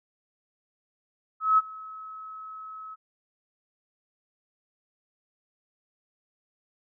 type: tone with ADSR envelope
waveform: sine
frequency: 1288 Hz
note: E6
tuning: 41 cents flat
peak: -15 dBFS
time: 1.4-2.96 s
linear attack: 180 ms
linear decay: 29 ms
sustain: -23 dB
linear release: 28 ms
effects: none

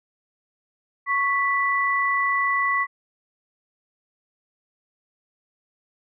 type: tone pair together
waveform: sine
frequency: 1108.7 / 1975.5 Hz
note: C#6 / B6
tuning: 0 / 0 cents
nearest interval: minor seventh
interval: 1000 cents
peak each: -22 / -22 dBFS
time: 1.06-2.87 s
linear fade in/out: 50 ms
effects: none

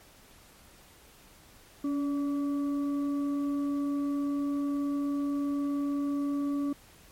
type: tone with frequency modulation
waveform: sine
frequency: 283.5 Hz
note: C#4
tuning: 39 cents sharp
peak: -27 dBFS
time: 1.84-6.73 s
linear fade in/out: 5 ms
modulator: 864 Hz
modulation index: 0.27
effects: pink hiss -56 dBFS RMS until 7.11 s + MP3 64 kbps

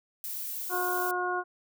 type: noise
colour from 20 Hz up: violet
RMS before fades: -36 dBFS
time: 0.24-1.11 s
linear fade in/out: 0 ms
type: harmonic tone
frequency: 360.1 Hz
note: F#4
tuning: 47 cents flat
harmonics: 1 / 2 / 3 / 4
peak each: -33 / -33 / -33 / -33 dBFS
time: 0.69-1.44 s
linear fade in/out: 50 ms
effects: none

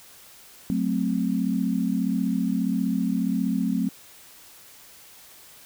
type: chord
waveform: sine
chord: F# diminished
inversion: none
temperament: equal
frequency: 185 / 220 / 261.6 Hz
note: F#3 / A3 / C4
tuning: 0 / 0 / 0 cents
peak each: -26 / -26 / -26 dBFS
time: 0.7-3.89 s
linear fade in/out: 0 ms
effects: white hiss -49 dBFS RMS until 5.65 s

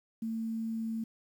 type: tone with quantisation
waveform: sine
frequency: 224.7 Hz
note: A3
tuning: 37 cents sharp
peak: -32 dBFS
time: 0.22-1.04 s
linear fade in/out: 5 ms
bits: 10
effects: none

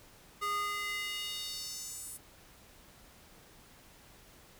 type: tone with high-pass filter sweep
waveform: square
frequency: 410 Hz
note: G#4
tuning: 22 cents flat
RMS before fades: -38 dBFS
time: 0.41-2.18 s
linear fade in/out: 20 ms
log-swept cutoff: 1000 to 10000 Hz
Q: 2.6
effects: pink hiss -58 dBFS RMS until 4.59 s

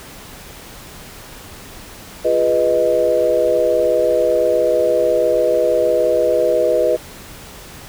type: chord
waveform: sine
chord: F half-diminished seventh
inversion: none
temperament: equal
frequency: 349.2 / 415.3 / 493.9 / 622.3 Hz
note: F4 / Ab4 / Cb5 / Eb5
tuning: 0 / 0 / 0 / 0 cents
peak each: -22 / -22 / -16 / -16 dBFS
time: 2.24-6.97 s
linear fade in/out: 20 ms
effects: pink hiss -37 dBFS RMS until 7.88 s

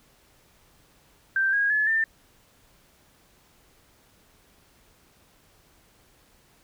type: tone with pitch steps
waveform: sine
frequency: 1568 / 1639.3 / 1713.9 / 1791.8 Hz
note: G6 / G#6 / A6 / A6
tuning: 0 / -23 / -46 / +31 cents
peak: -20 dBFS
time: 1.36-2.04 s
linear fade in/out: 2 ms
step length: 170 ms
effects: pink hiss -60 dBFS RMS until 6.63 s

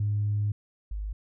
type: tone pair in turn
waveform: sine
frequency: 103.83 / 51.26 Hz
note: G#2 / G#1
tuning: 0 / -22 cents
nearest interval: octave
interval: 1222 cents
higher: first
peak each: -23 / -30 dBFS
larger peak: first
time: 0-0.52 / 0.91-1.13 s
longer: first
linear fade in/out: 5 ms
effects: tanh soft clip ceiling -19 dBFS

